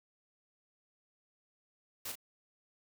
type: noise with echo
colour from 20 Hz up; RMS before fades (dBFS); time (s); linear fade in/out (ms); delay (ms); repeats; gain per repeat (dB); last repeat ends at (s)
white; -41; 2.05-2.12; 5; 35; 1; -5; 2.155
effects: none